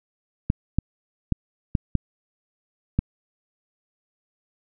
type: clicks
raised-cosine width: 5 ms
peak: -7 dBFS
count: 6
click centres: 0.501 / 0.786 / 1.323 / 1.752 / 1.953 / 2.99 s
effects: none